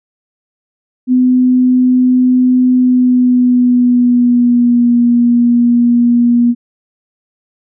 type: tone with pitch glide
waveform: sine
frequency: 252.5 to 239.3 Hz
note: B3 to A#3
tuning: +39 to +46 cents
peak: -6 dBFS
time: 1.07-6.55 s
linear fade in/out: 50 ms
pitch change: -93 cents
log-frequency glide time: 2.72-4.97 s
effects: none